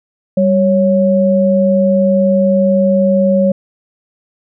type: tone pair together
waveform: sine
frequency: 195.5 / 553.5 Hz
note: G3 / C#5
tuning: -4 / -3 cents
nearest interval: octave + tritone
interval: 1801 cents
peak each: -11 dBFS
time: 0.37-3.52 s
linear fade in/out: 5 ms
effects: none